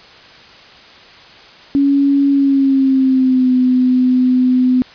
sine tone with pitch glide, 279.5 to 253.4 Hz, C#4 to B3, +14 to +45 cents, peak -9 dBFS, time 1.75-4.82 s, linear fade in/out 0 ms, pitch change -169 cents, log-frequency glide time 2.3-3.53 s, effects white hiss -40 dBFS RMS until 4.94 s + resampled to 11025 Hz

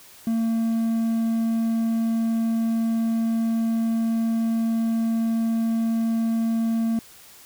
triangle tone, 226.8 Hz, A#3, 47 cents flat, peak -18 dBFS, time 0.27-6.99 s, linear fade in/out 2 ms, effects white hiss -48 dBFS RMS until 7.45 s

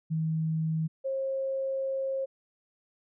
sine tone pair in turn, 159.5 / 536.5 Hz, D#3 / C5, +43 / +43 cents, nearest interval octave + major sixth, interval 2100 cents, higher second, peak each -26 / -28 dBFS, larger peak first, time 0.1-0.88 / 1.04-2.26 s, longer second, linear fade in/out 20 ms, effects none

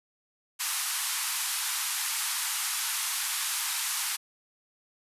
white band-pass noise, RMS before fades -31 dBFS, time 0.59-4.17 s, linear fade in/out 20 ms, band 850 to 13000 Hz, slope 48 dB/octave, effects resampled to 32000 Hz

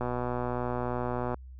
click train, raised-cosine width 1 ms, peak -18 dBFS, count 165, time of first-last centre 0.01-1.343 s, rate 123 Hz, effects added 64 Hz sine -43 dBFS peak until 1.59 s

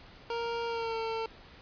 25% pulse tone with pitch glide, 466.2 to 450.1 Hz, A#4 to A4, 0 to +39 cents, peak -28 dBFS, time 0.3-1.26 s, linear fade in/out 2 ms, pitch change -61 cents, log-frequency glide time 0.67-0.98 s, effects pink hiss -53 dBFS RMS until 1.61 s + resampled to 11025 Hz

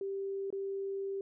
sine tone with dropouts, 392 Hz, G4, in tune, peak -34 dBFS, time 0.01-1.21 s, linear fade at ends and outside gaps 2 ms, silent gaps 0.504-0.526 s, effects none

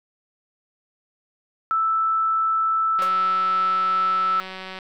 sine tone, 1318.5 Hz, E6, in tune, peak -18 dBFS, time 1.71-4.4 s, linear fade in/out 0 ms
click train, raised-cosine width 0.3 ms, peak -19 dBFS, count 339, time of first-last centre 2.99-4.788 s, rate 188 Hz
sawtooth tone with exponential decay, 550 Hz, C#5, 14 cents flat, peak -23 dBFS, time 3.02-3.17 s, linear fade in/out 0 ms, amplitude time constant 32 ms
effects none

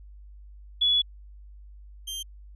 sine / sawtooth tone pair in turn, 3402 / 3149 Hz, G#7 / G7, +41 / +7 cents, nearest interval minor second, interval 134 cents, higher first, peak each -19 / -29 dBFS, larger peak first, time 0.81-1.02 / 2.07-2.23 s, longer first, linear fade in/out 10 ms, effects added 50 Hz sine -44 dBFS peak until 2.55 s + resampled to 32000 Hz

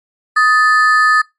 triangle ring-modulated tone, 1503 Hz, F#6, 27 cents sharp, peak -3 dBFS, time 0.36-1.22 s, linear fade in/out 10 ms, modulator 251 Hz, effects noise-tail reverb RT60 0.2 s tail -23 dB re dry + MP3 48 kbps

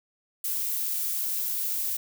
violet noise, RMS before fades -29 dBFS, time 0.44-1.97 s, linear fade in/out 5 ms, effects none

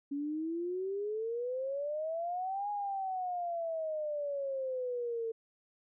sine exponential two-way sweep, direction up then down, 279 to 830.6 to 448 Hz, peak -33 dBFS, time 0.11-5.32 s, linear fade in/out 10 ms, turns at 2.7 s, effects none

